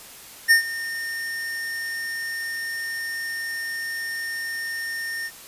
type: tone with ADSR envelope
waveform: square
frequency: 1824 Hz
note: A#6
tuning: 38 cents flat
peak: -11 dBFS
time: 0.48-5.31 s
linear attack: 30 ms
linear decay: 110 ms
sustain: -17 dB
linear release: 53 ms
effects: white hiss -43 dBFS RMS until 5.47 s + resampled to 32000 Hz